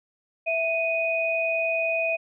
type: tone pair together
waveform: sine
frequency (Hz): 659.3 / 2489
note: E5 / D#7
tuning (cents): 0 / 0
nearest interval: octave + major seventh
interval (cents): 2300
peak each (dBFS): -25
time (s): 0.46-2.17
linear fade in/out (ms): 20
effects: none